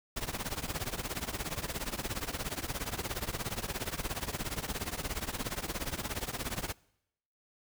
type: noise with tremolo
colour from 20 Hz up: pink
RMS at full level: -33 dBFS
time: 0.16-6.73 s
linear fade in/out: 10 ms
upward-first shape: triangle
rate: 17 Hz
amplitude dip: 95%
effects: noise-tail reverb RT60 0.8 s tail -24 dB re dry